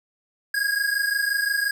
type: tone pair together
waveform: square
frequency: 1632.3 / 1658 Hz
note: G#6 / G#6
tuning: -30 / -3 cents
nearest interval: unison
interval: 27 cents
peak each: -24 / -26 dBFS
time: 0.54-1.71 s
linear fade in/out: 5 ms
effects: 9-bit